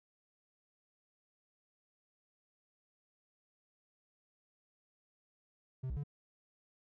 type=tone with pitch steps; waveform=triangle; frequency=129.9 / 61.7 / 143.7 Hz; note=C3 / B1 / D3; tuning=-12 / -1 / -37 cents; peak=-34 dBFS; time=5.83-6.037 s; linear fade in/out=10 ms; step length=69 ms; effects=none